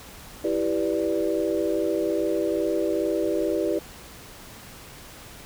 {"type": "chord", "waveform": "sine", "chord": "E minor seventh", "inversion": "none", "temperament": "equal", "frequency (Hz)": [329.6, 392, 493.9, 587.3], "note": ["E4", "G4", "B4", "D5"], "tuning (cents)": [0, 0, 0, 0], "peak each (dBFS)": [-26, -27, -29, -28], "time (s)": [0.44, 3.79], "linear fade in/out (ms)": 5, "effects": ["pink hiss -44 dBFS RMS until 5.45 s"]}